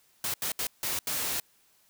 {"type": "noise bursts at uneven times", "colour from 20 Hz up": "white", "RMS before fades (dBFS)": -31, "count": 5, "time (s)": [[0.24, 0.34], [0.42, 0.52], [0.59, 0.67], [0.83, 0.99], [1.07, 1.4]], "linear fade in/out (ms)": 2, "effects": ["white hiss -65 dBFS RMS until 1.89 s"]}